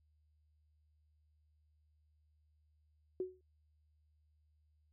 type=tone with exponential decay; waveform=sine; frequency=370 Hz; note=F#4; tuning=in tune; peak=-32 dBFS; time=3.2-3.41 s; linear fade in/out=2 ms; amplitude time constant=44 ms; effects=added 76 Hz sine -70 dBFS peak until 4.92 s